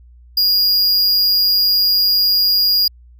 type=tone; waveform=square; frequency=4854 Hz; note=D#8; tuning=44 cents flat; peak=-12 dBFS; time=0.37-2.88 s; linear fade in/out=5 ms; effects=added 60 Hz sine -41 dBFS peak until 3.19 s